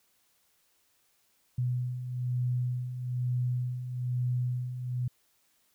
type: beating tone pair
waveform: sine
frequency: 123.47 / 124.57 Hz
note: B2 / B2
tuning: 0 / +15 cents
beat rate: 1.1 Hz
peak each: -36 / -29 dBFS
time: 1.58-5.08 s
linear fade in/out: 5 ms
effects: white hiss -70 dBFS RMS until 5.74 s